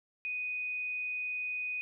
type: tone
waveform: sine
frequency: 2489 Hz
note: D#7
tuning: in tune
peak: -33 dBFS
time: 0.25-1.81 s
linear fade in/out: 0 ms
effects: none